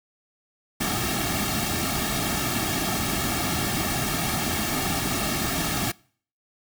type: noise with comb filter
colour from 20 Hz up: pink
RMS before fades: -26 dBFS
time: 0.8-5.92 s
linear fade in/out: 10 ms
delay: 2 ms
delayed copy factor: -0.8
effects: noise-tail reverb RT60 0.5 s tail -24 dB re dry